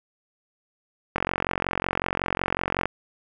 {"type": "click train", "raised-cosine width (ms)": 0.5, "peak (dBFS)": -8, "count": 78, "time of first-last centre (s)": [1.16, 2.856], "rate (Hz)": 45.4, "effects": []}